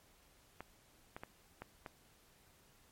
clicks, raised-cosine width 0.5 ms, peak -30 dBFS, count 5, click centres 0.606 / 1.165 / 1.235 / 1.62 / 1.862 s, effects pink hiss -67 dBFS RMS until 2.91 s + MP3 64 kbps

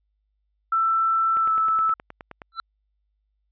sine tone with pitch glide, 1332 to 1312.1 Hz, E6 to E6, +18 to -8 cents, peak -18 dBFS, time 0.72-1.94 s, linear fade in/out 5 ms, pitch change -26 cents, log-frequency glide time 1.39-1.51 s
click train, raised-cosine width 0.5 ms, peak -23 dBFS, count 11, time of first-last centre 1.37-2.418 s, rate 9.54 Hz
square tone with exponential growth, 1339 Hz, E6, 27 cents sharp, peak -24 dBFS, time 2.52-2.6 s, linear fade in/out 1 ms, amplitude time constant 16 ms
effects added 51 Hz sine -69 dBFS peak until 3.51 s + resampled to 11025 Hz

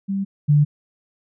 sine tone pair in turn, 196 / 147.3 Hz, G3 / D3, 0 / +6 cents, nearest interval perfect fourth, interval 494 cents, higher first, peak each -20 / -11 dBFS, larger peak second, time 0.08-0.25 / 0.48-0.65 s, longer neither, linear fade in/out 20 ms, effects none

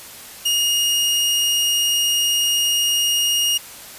sawtooth tone, 2858 Hz, F7, 39 cents sharp, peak -13 dBFS, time 0.45-3.58 s, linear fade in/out 10 ms, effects white hiss -38 dBFS RMS until 3.98 s + resampled to 32000 Hz

